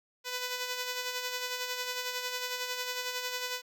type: tone with tremolo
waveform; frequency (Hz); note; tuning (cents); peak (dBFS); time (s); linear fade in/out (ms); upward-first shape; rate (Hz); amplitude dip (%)
5% pulse; 498.5; B4; +16; -20; 0.24-3.62; 50; sine; 11; 45
effects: none